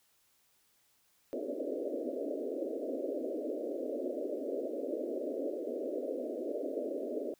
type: band-pass noise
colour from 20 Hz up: white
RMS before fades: -37 dBFS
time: 1.33-7.34 s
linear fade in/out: 0 ms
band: 250 to 620 Hz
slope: 96 dB/octave
effects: white hiss -71 dBFS RMS until 7.39 s